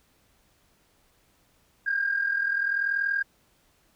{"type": "tone pair together", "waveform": "sine", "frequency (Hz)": [1576.4, 1617], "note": ["G6", "G#6"], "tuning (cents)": [9, -47], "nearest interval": "unison", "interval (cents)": 44, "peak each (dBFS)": [-29, -24], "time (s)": [1.86, 3.23], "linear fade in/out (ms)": 10, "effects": ["tanh soft clip ceiling -16 dBFS", "pink hiss -65 dBFS RMS until 3.95 s"]}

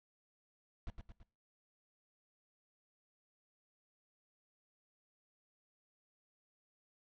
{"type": "noise with echo", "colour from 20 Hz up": "brown", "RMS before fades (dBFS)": -42, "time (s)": [0.87, 0.9], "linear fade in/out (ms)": 0, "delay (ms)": 110, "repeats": 3, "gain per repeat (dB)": -5, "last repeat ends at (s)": 1.23, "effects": ["noise-tail reverb RT60 0.4 s tail -22 dB re dry", "low-pass 4000 Hz 12 dB/octave"]}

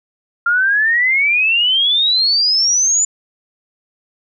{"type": "exponential sweep", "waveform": "sine", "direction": "up", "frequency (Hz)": [1384, 7100], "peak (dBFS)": -11, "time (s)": [0.46, 3.05], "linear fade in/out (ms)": 5, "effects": []}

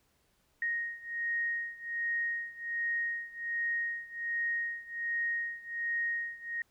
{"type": "beating tone pair", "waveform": "sine", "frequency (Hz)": [1868, 1869.3], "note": ["A#6", "A#6"], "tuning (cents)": [3, 4], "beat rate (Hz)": 1.3, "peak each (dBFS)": [-34, -36], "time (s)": [0.62, 6.62], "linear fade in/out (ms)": 2, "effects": ["pink hiss -72 dBFS RMS until 6.7 s"]}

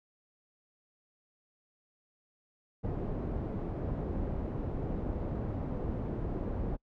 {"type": "low-pass noise", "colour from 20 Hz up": "pink", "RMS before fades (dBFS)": -35, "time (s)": [2.83, 6.77], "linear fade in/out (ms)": 20, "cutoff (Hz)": 500, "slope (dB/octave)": 12, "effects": ["noise-tail reverb RT60 0.1 s tail -26 dB re dry"]}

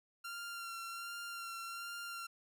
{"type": "tone with vibrato", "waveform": "sawtooth", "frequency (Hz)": 1379, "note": "F6", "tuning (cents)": -22, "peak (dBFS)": -39, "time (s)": [0.24, 2.27], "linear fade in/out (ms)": 10, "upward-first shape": "sine", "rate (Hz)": 1.3, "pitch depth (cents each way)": 22, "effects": []}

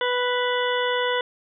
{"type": "harmonic tone", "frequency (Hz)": 493.9, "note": "B4", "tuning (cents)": 0, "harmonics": [1, 2, 3, 4, 6, 7], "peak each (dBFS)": [-24, -27, -29, -30, -32, -32], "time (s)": [0.01, 1.21], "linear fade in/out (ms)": 2, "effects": []}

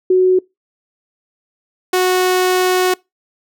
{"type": "tone pair in turn", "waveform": ["sine", "sawtooth"], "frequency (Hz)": [370, 367.4], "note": ["F#4", "F#4"], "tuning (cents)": [0, -12], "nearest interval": "unison", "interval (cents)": 12, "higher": "first", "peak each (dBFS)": -8, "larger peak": "neither", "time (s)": [[0.1, 0.39], [1.93, 2.94]], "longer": "second", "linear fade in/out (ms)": 5, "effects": ["noise-tail reverb RT60 0.2 s tail -24 dB re dry"]}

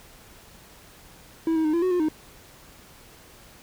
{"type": "tone with pitch steps", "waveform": "triangle", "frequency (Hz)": [325.7, 318.6, 307.5, 339.5, 368.9, 356.4, 310.8], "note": ["E4", "D#4", "D#4", "F4", "F#4", "F4", "D#4"], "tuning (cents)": [-21, 41, -20, -49, -5, 35, -2], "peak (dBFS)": -18, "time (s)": [1.47, 2.086], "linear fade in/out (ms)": 2, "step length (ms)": 88, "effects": ["pink hiss -50 dBFS RMS until 3.62 s"]}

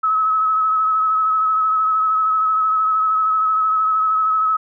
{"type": "tone with vibrato", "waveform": "sine", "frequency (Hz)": 1287, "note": "E6", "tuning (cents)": -42, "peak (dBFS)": -14, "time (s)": [0.03, 4.57], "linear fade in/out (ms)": 10, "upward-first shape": "sine", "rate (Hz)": 13, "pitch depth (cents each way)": 24, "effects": []}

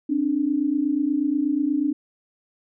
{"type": "tone pair together", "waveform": "sine", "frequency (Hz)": [268.7, 297], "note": ["C4", "D4"], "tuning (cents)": [46, 20], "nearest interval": "major second", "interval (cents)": 174, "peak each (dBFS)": [-24, -21], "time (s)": [0.09, 1.93], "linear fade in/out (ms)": 10, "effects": []}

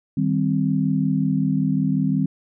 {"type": "chord", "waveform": "sine", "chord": "C minor", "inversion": "first", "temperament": "equal", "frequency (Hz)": [155.56, 196, 261.6], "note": ["Eb3", "G3", "C4"], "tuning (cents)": [0, 0, 0], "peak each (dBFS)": -22, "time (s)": [0.17, 2.26], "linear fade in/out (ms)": 5, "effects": []}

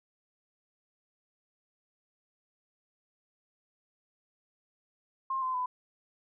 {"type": "tone with pitch steps", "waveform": "sine", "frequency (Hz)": [1062, 1031.8, 1002.4], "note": ["C6", "C6", "B5"], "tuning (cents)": [25, -24, 25], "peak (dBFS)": -29, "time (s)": [5.3, 5.66], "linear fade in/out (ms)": 5, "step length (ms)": 120, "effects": []}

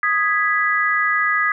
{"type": "chord", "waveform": "sine", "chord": "G# minor", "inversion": "second", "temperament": "equal", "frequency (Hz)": [1244.5, 1661.2, 1975.5], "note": ["D#6", "G#6", "B6"], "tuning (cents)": [0, 0, 0], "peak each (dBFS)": -20, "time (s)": [0.03, 1.52], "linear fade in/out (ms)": 2, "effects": []}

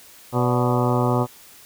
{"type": "harmonic tone with a mistuned harmonic", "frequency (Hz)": 123.47, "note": "B2", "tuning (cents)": 0, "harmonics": [1, 2, 3, 4, 5, 6, 7, 8, 9, 10], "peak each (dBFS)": [-21, -24, -26, -27, -28, -29, -29, -30, -31, -31], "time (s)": [0.32, 1.27], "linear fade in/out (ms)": 50, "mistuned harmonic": 5, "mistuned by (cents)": -84, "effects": ["white hiss -47 dBFS RMS until 1.65 s"]}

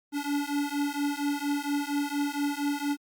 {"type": "beating tone pair", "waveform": "square", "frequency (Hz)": [285.5, 289.8], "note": ["D4", "D4"], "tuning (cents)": [-49, -23], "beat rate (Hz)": 4.3, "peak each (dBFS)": -31, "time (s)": [0.12, 2.97], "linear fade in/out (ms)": 50, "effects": ["Opus 48 kbps"]}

